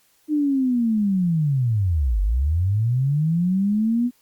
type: linear two-way sweep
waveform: sine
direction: down then up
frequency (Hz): 307.8 to 46.25 to 248.3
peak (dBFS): -17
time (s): 0.28-4.11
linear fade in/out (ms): 50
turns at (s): 2.21
effects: white hiss -61 dBFS RMS until 4.21 s + Opus 48 kbps